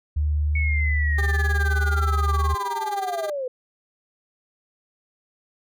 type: tone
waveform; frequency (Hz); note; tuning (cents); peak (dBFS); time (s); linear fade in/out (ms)
sine; 74.7; D2; +30; -19; 0.16-2.55; 10
type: linear sweep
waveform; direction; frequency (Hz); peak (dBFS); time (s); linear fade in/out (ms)
sine; down; 2229 to 493.9; -25; 0.55-3.48; 5
type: tone with tremolo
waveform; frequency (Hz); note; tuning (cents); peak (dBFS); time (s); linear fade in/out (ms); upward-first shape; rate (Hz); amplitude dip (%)
15% pulse; 399.4; G4; +32; -21; 1.18-3.3; 5; sine; 19; 85
effects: none

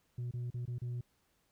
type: tone with dropouts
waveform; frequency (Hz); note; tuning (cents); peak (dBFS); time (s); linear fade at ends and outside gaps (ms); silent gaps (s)
sine; 121.8; B2; -24; -33; 0.18-1.01; 5; 0.311-0.337 / 0.504-0.542 / 0.655-0.677 / 0.784-0.817
effects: tanh soft clip ceiling -35 dBFS + pink hiss -75 dBFS RMS until 1.51 s

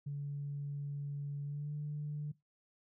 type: tone with pitch glide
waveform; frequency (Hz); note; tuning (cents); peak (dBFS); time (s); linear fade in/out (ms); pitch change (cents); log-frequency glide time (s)
sine; 143 to 148.3; D3 to D3; -46 to +17; -36; 0.06-2.32; 10; +63; 1.44-1.73
effects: noise-tail reverb RT60 0.2 s tail -20 dB re dry + tanh soft clip ceiling -32 dBFS

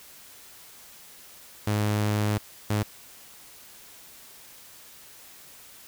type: tone bursts at uneven times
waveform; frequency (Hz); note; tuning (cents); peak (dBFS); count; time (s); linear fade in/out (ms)
sawtooth; 105.1; G#2; +21; -19; 2; 1.67-2.38 / 2.7-2.83; 5
effects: white hiss -49 dBFS RMS until 5.87 s

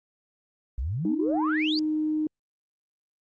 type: exponential sweep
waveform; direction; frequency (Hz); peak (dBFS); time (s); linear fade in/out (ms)
sine; up; 55 to 4894; -26; 0.78-1.79; 0
type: tone with pitch glide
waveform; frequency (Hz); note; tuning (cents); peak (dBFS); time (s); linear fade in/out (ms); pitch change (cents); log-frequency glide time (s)
sine; 311.1 to 308.2; D#4 to D#4; 0 to -16; -23; 1.05-2.27; 2; -16; 1.16-1.95
effects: tanh soft clip ceiling -15 dBFS + Opus 24 kbps

